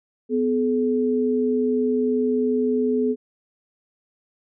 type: tone pair together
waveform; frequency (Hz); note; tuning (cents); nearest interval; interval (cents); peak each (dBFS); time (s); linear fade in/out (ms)
sine; 250.4 / 427.2; B3 / G#4; +24 / +49; major sixth; 925; -21; 0.29-3.16; 50
effects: none